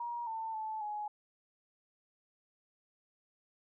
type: tone with pitch steps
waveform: sine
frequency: 949 / 893 / 872 / 839 Hz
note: A#5 / A5 / A5 / G#5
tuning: +31 / +25 / -16 / +17 cents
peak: -36 dBFS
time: 0-1.08 s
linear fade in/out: 5 ms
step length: 270 ms
effects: none